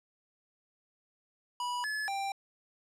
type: tone with pitch steps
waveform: square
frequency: 978 / 1715 / 788 Hz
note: B5 / A6 / G5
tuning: -17 / -45 / +9 cents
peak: -33 dBFS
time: 1.6-2.32 s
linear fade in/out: 2 ms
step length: 240 ms
effects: low-pass 9000 Hz 12 dB/octave